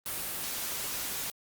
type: noise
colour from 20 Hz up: white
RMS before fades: -35 dBFS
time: 0.06-1.3 s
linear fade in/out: 0 ms
effects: Opus 32 kbps